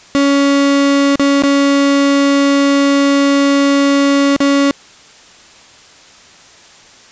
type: tone with dropouts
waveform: 35% pulse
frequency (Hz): 280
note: C#4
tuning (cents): +18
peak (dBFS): -7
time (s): 0.15-4.71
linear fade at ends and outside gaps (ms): 0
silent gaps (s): 1.157-1.196 / 1.422-1.436 / 4.364-4.404
effects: white hiss -41 dBFS RMS until 7.11 s + resampled to 16000 Hz